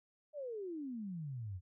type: exponential sweep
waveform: sine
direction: down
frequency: 618 to 85.7 Hz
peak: -40 dBFS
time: 0.33-1.61 s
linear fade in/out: 50 ms
effects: none